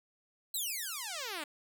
5% pulse exponential sweep, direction down, 4186 to 282.1 Hz, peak -26 dBFS, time 0.54-1.44 s, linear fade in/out 5 ms, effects none

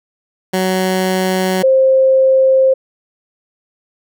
15% pulse / sine tone pair in turn, 186.7 / 528.1 Hz, F#3 / C5, +16 / +16 cents, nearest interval octave + tritone, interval 1800 cents, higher second, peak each -7 dBFS, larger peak neither, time 0.53-1.63 / 1.63-2.74 s, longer second, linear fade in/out 10 ms, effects none

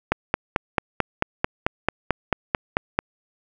click train, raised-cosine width 0.5 ms, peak -3 dBFS, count 14, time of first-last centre 0.12-2.99 s, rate 4.53 Hz, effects none

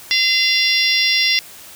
harmonic tone with a mistuned harmonic, 693 Hz, F5, 14 cents flat, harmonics 3 / 4 / 5 / 6 / 7 / 8, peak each -19 / -21 / -20 / -24 / -20 / -20 dBFS, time 0.11-1.39 s, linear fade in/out 0 ms, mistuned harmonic 3, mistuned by -24 cents, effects white hiss -39 dBFS RMS until 1.75 s

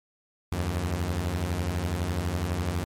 sawtooth beating tone pair, 77.78 / 89.78 Hz, D#2 / F2, 0 / +48 cents, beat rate 12 Hz, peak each -27 / -24 dBFS, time 0.52-2.84 s, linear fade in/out 0 ms, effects MP3 64 kbps

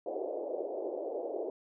pink band-pass noise, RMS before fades -37 dBFS, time 0.06-1.5 s, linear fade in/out 2 ms, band 350 to 680 Hz, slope 48 dB/octave, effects none

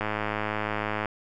click train, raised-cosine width 0.5 ms, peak -13 dBFS, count 112, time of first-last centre 0.01-1.057 s, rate 106 Hz, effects none

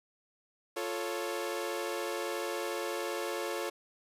sawtooth chord, F augmented, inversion none, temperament equal, 349.2 / 440 / 554.4 Hz, F4 / A4 / C#5, 0 / 0 / 0 cents, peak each -34 dBFS, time 0.76-3.7 s, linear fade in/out 10 ms, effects resampled to 32000 Hz + 9-bit

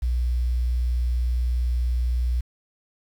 sine tone, 60.7 Hz, B1, 29 cents flat, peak -19 dBFS, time 0.02-2.41 s, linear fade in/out 10 ms, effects tanh soft clip ceiling -16 dBFS + 8-bit

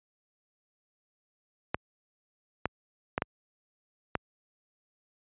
clicks, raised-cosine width 0.5 ms, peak -12 dBFS, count 5, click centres 1.745 / 2.656 / 3.179 / 3.221 / 4.153 s, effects high-pass 60 Hz 12 dB/octave + resampled to 8000 Hz

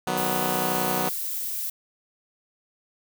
10% pulse chord, B major, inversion first, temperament just, 154.34 / 185.21 / 246.9 Hz, D#3 / F#3 / B3, -14 / +2 / 0 cents, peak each -24 / -20 / -21 dBFS, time 0.07-1.09 s, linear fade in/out 2 ms
violet noise, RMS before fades -30 dBFS, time 0.17-1.7 s, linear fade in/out 5 ms
effects none

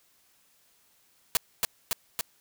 white noise with echo, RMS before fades -23 dBFS, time 1.35-1.37 s, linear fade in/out 0 ms, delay 280 ms, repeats 3, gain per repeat -2 dB, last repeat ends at 2.21 s, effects white hiss -65 dBFS RMS until 2.4 s

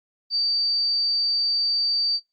sine tone, 4627 Hz, D8, 27 cents flat, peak -20 dBFS, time 0.3-2.2 s, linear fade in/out 50 ms, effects noise-tail reverb RT60 0.2 s tail -18 dB re dry + Opus 32 kbps

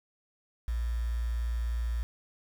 sine tone with quantisation, 58.27 Hz, A#1, in tune, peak -28 dBFS, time 0.68-2.03 s, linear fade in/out 0 ms, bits 8, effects none

